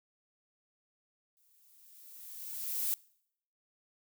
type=noise with exponential growth; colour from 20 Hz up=violet; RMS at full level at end=-31 dBFS; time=1.37-2.94 s; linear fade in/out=0 ms; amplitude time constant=340 ms; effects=noise-tail reverb RT60 0.7 s tail -24 dB re dry